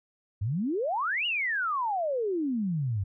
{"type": "exponential two-way sweep", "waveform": "sine", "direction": "up then down", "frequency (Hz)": [92.1, 2960, 92.1], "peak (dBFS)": -26, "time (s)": [0.41, 3.04], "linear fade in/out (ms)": 10, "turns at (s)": 1.26, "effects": []}